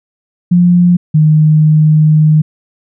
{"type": "tone pair in turn", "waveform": "sine", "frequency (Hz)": [176.2, 154.24], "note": ["F3", "D#3"], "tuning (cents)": [16, -15], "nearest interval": "major second", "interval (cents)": 231, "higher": "first", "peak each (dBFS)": -4, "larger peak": "neither", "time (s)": [[0.51, 0.97], [1.14, 2.42]], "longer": "second", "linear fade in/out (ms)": 10, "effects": []}